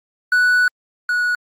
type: tone pair in turn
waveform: triangle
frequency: 1480 / 1463.8 Hz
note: F#6 / F#6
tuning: 0 / -19 cents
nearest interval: unison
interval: 19 cents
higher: first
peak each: -10 / -14 dBFS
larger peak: first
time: 0.32-0.68 / 1.09-1.35 s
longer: first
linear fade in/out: 2 ms
effects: Opus 32 kbps